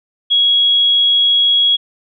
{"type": "tone", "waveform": "sine", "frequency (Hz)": 3322, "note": "G#7", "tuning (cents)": 0, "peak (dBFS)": -9, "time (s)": [0.3, 1.77], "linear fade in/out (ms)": 20, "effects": []}